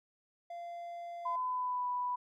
triangle tone, 690 Hz, F5, 21 cents flat, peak -39 dBFS, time 0.5-1.36 s, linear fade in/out 5 ms
sine tone with pitch glide, 1012 to 988.3 Hz, B5 to B5, +42 to +1 cents, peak -32 dBFS, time 1.25-2.16 s, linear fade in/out 10 ms, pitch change -41 cents, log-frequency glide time 1.4-1.87 s
effects none

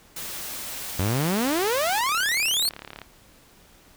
white noise, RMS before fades -34 dBFS, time 0.16-2 s, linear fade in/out 5 ms
sawtooth exponential sweep, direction up, 87.9 to 4532 Hz, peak -18 dBFS, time 0.99-2.69 s, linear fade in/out 0 ms
click train, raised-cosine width 0.3 ms, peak -21 dBFS, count 58, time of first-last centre 1.42-3.017 s, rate 35.7 Hz
effects pink hiss -54 dBFS RMS until 3.96 s

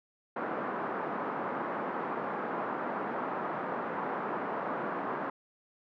white band-pass noise, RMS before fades -35 dBFS, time 0.36-5.3 s, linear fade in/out 5 ms, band 180 to 1300 Hz, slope 24 dB/octave, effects none

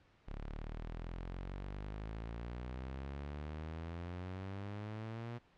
sawtooth exponential sweep, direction up, 34.65 to 120.3 Hz, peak -38 dBFS, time 0.27-5.39 s, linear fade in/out 20 ms, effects pink hiss -68 dBFS RMS until 5.57 s + low-pass 3000 Hz 12 dB/octave

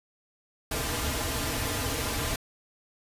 pink noise with comb filter, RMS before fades -30 dBFS, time 0.71-2.36 s, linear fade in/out 5 ms, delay 5.4 ms, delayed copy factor -0.8, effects resampled to 32000 Hz

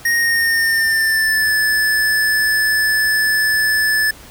square tone with pitch glide, 1864.7 to 1739.8 Hz, A#6 to A6, 0 to -20 cents, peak -14 dBFS, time 0.05-4.11 s, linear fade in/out 5 ms, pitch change -120 cents, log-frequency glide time 0.17-1.53 s, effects added 60 Hz sine -48 dBFS peak until 4.3 s + pink hiss -40 dBFS RMS until 4.3 s

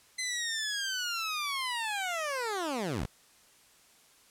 15% pulse linear sweep, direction down, 2053 to 40.34 Hz, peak -25 dBFS, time 0.18-3.06 s, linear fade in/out 10 ms, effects white hiss -61 dBFS RMS until 4.3 s + low-pass 11000 Hz 12 dB/octave

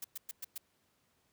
blue noise bursts, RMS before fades -41 dBFS, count 5, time 0.02-0.58 s, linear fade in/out 5 ms, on 24 ms, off 110 ms, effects pink hiss -74 dBFS RMS until 1.32 s + high-pass 80 Hz 12 dB/octave

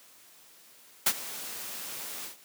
white noise with ADSR envelope, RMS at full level -21 dBFS, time 1.06-2.37 s, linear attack 8 ms, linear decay 56 ms, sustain -18 dB, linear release 130 ms, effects white hiss -56 dBFS RMS until 2.44 s + high-pass 150 Hz 12 dB/octave

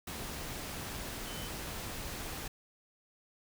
sine tone in noise, 3041 Hz, F#7, 47 cents sharp, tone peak -48 dBFS, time 1.27-1.48 s, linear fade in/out 5 ms, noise pink, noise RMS -41 dBFS, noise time 0.07-2.48 s, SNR -10 dB, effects none

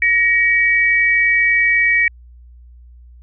sine tone pair together, 1888.5 / 2278 Hz, A#6 / C#7, +22 / +47 cents, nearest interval minor third, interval 325 cents, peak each -14 dBFS, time 0.02-2.08 s, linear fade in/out 2 ms, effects added 60 Hz sine -39 dBFS peak until 3.22 s

